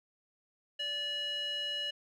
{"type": "tone with band-pass filter", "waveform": "square", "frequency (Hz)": 581, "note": "D5", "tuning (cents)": -19, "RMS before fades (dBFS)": -36, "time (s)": [0.79, 1.91], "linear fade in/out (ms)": 10, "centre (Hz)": 2800, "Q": 5.5, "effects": []}